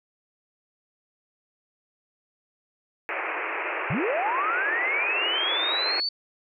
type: band-pass noise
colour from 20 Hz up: white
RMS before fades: -30 dBFS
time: 3.09-6 s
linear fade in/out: 0 ms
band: 320 to 2600 Hz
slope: 96 dB/octave
type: linear sweep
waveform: sine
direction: up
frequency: 106.4 to 4561 Hz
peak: -24 dBFS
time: 3.9-6.09 s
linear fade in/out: 5 ms
effects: none